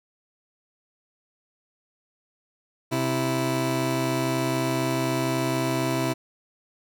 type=tone pair together; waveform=20% pulse; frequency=131 / 329 Hz; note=C3 / E4; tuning=+2 / -3 cents; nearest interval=octave + major third; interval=1595 cents; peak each=-21 / -21 dBFS; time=2.91-6.14 s; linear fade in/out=20 ms; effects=none